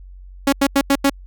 sawtooth tone bursts, 277.2 Hz, C#4, in tune, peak -8 dBFS, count 5, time 0.47-1.098 s, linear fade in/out 5 ms, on 56 ms, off 87 ms, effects added 46 Hz sine -36 dBFS peak until 1.26 s

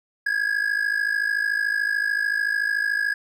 triangle ring-modulated tone, 1661 Hz, G#6, in tune, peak -16 dBFS, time 0.26-3.14 s, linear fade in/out 5 ms, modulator 26.8 Hz, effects none

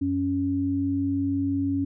sine tone pair together, 92.5 / 277.8 Hz, F#2 / C#4, 0 / +4 cents, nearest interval octave + perfect fifth, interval 1904 cents, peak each -30 / -23 dBFS, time 0.01-1.85 s, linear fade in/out 10 ms, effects none

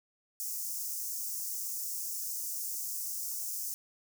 white high-pass noise, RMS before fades -37 dBFS, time 0.4-3.74 s, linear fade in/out 0 ms, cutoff 5400 Hz, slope 48 dB/octave, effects none

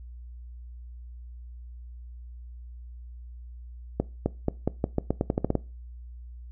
accelerating click train, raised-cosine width 2 ms, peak -10 dBFS, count 13, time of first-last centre 4-5.553 s, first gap 260 ms, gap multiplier 0.86, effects noise-tail reverb RT60 0.3 s tail -21 dB re dry + added 60 Hz sine -40 dBFS peak until 6.51 s

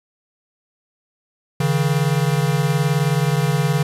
square beating tone pair, 139.8 / 158.8 Hz, C#3 / D#3, +15 / +36 cents, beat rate 19 Hz, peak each -19 / -20 dBFS, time 1.6-3.83 s, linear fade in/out 5 ms, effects resampled to 32000 Hz + 8-bit

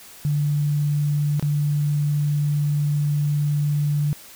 sine tone with dropouts, 146.8 Hz, D3, in tune, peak -18 dBFS, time 0.25-4.13 s, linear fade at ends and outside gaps 0 ms, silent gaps 1.396-1.426 s, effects white hiss -44 dBFS RMS until 4.35 s

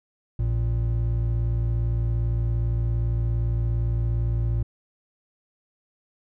triangle tone pair together, 57.45 / 114.9 Hz, A#1 / A#2, -25 / -25 cents, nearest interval octave, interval 1200 cents, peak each -22 dBFS, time 0.39-4.63 s, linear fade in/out 5 ms, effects none

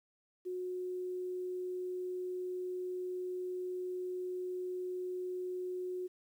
sine tone with quantisation, 364.6 Hz, F#4, 25 cents flat, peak -36 dBFS, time 0.45-6.08 s, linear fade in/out 20 ms, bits 11, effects none

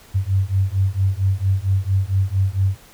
sine beating tone pair, 94.2 / 98.6 Hz, F#2 / G2, +32 / +11 cents, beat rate 4.4 Hz, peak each -19 dBFS, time 0.14-2.77 s, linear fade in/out 20 ms, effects pink hiss -47 dBFS RMS until 2.93 s

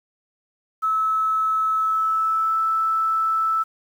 sine tone with pitch glide, 1300 to 1316.6 Hz, E6 to E6, -24 to -3 cents, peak -18 dBFS, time 0.82-3.64 s, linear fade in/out 20 ms, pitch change +21 cents, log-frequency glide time 1.76-2.58 s, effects 8-bit

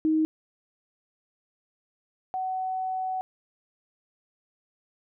sine tone pair in turn, 314.1 / 750.1 Hz, D#4 / F#5, +16 / +23 cents, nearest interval octave + minor third, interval 1507 cents, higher second, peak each -20 / -27 dBFS, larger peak first, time 0.05-0.25 / 2.34-3.21 s, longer second, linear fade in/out 0 ms, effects none

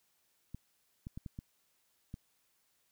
clicks, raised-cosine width 5 ms, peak -30 dBFS, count 6, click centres 0.546 / 1.069 / 1.175 / 1.262 / 1.389 / 2.141 s, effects white hiss -75 dBFS RMS until 2.91 s

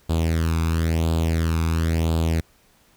sawtooth tone with flanger, 81.7 Hz, E2, 15 cents flat, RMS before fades -21 dBFS, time 0.09-2.41 s, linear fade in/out 10 ms, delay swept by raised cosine 0.25 to 0.82 ms, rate 0.97 Hz, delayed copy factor +0.75, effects pink hiss -58 dBFS RMS until 2.96 s

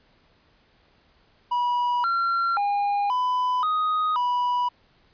triangle tone with pitch steps, 973 / 1370 / 812 / 1000 / 1249 / 981 Hz, B5 / F6 / G#5 / B5 / D#6 / B5, -26 / -34 / -39 / +21 / +6 / -12 cents, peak -19 dBFS, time 1.51-4.69 s, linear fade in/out 10 ms, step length 530 ms, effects pink hiss -61 dBFS RMS until 5.13 s + resampled to 11025 Hz

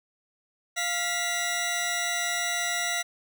15% pulse tone pair together, 698.5 / 1949.6 Hz, F5 / B6, 0 / -23 cents, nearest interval octave + tritone, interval 1777 cents, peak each -24 / -22 dBFS, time 0.76-3.03 s, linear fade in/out 20 ms, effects none

